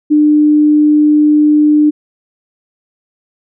sine tone, 300 Hz, D4, 37 cents sharp, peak -5 dBFS, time 0.1-1.91 s, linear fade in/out 20 ms, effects none

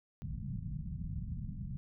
white low-pass noise, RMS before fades -40 dBFS, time 0.22-1.77 s, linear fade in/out 0 ms, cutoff 190 Hz, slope 48 dB/octave, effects none

